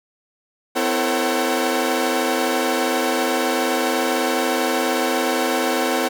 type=tone cluster; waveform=sawtooth; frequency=254.9 / 332.4 / 449.4 / 542 / 757 Hz; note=C4 / E4 / A4 / C#5 / F#5; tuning=-45 / +15 / +37 / -39 / +39 cents; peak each=-21 dBFS; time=0.75-6.09 s; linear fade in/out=20 ms; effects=none